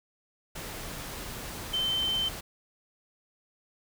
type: tone in noise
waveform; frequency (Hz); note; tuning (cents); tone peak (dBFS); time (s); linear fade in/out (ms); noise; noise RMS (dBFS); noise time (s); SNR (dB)
sine; 3092; G7; -24; -26; 1.73-2.29; 10; pink; -39; 0.55-2.41; +10
effects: none